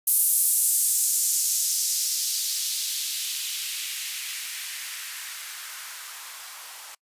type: noise with band-pass filter sweep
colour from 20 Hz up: violet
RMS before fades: -27 dBFS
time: 0.07-6.95 s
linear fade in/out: 5 ms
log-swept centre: 11000 to 840 Hz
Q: 1.5
effects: noise-tail reverb RT60 0.1 s tail -25 dB re dry + resampled to 32000 Hz